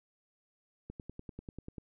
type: click train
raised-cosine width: 3 ms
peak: -30 dBFS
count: 10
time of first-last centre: 0.9-1.782 s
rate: 10.2 Hz
effects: none